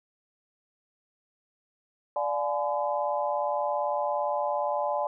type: chord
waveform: sine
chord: D diminished seventh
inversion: none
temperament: just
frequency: 587.3 / 704.8 / 845.8 / 1014.9 Hz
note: D5 / F5 / Ab5 / Cb6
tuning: 0 / +16 / +31 / +47 cents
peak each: -29 / -34 / -30 / -33 dBFS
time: 2.16-5.07 s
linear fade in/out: 2 ms
effects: none